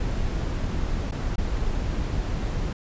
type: noise with dropouts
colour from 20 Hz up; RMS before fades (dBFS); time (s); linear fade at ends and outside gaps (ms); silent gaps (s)
brown; -26; 0-2.73; 5; 1.112-1.12 / 1.359-1.38
effects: resampled to 16000 Hz